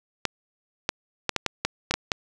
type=clicks; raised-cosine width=0.2 ms; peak=-5 dBFS; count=9; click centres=0.253 / 0.891 / 1.293 / 1.363 / 1.463 / 1.65 / 1.91 / 1.94 / 2.118 s; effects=none